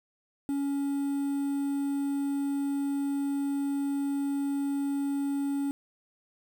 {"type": "tone with quantisation", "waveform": "triangle", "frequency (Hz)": 280, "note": "C#4", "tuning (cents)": 18, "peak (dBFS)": -25, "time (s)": [0.49, 5.71], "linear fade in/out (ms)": 0, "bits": 8, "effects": []}